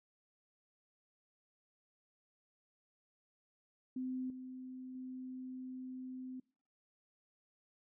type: tone with level steps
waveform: sine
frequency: 256.8 Hz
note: C4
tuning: 32 cents flat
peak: -37 / -45 / -43 dBFS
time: 3.96-6.4 s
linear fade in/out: 5 ms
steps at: 4.3 / 4.95 s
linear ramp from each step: 2 ms
effects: noise-tail reverb RT60 0.5 s tail -25 dB re dry